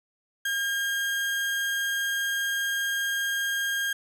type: tone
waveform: 35% pulse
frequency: 1615 Hz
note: G#6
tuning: 49 cents flat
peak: -24 dBFS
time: 0.45-3.93 s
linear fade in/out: 5 ms
effects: none